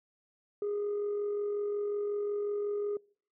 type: tone with amplitude modulation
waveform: sine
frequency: 411.5 Hz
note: G#4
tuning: 16 cents flat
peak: -27 dBFS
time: 0.62-2.97 s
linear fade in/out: 2 ms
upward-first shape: sine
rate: 45.5 Hz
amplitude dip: 35%
effects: noise-tail reverb RT60 0.5 s tail -26 dB re dry + tanh soft clip ceiling -28 dBFS